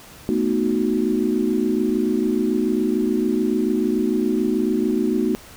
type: chord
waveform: sine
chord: B dominant seventh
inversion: third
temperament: equal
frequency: 220 / 246.9 / 311.1 / 370 Hz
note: A3 / B3 / D#4 / F#4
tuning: 0 / 0 / 0 / 0 cents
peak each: -23 dBFS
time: 0.29-5.35 s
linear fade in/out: 0 ms
effects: pink hiss -43 dBFS RMS until 5.56 s